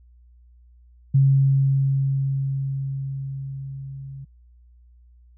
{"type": "tone with level ramp", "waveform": "sine", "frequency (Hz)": 136.3, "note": "C#3", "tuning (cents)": -29, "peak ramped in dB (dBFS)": [-12, -34], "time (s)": [1.14, 4.25], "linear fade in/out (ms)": 10, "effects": ["added 60 Hz sine -49 dBFS peak until 5.37 s"]}